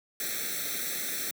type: noise with comb filter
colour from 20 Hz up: white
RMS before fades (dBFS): -33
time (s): 0.2-1.31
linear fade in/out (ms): 2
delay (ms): 0.51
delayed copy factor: +1
effects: high-pass 200 Hz 12 dB/octave